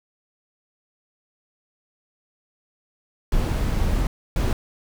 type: noise bursts at uneven times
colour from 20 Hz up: brown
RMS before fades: -21 dBFS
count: 2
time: 3.32-4.07 / 4.36-4.53 s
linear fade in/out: 2 ms
effects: none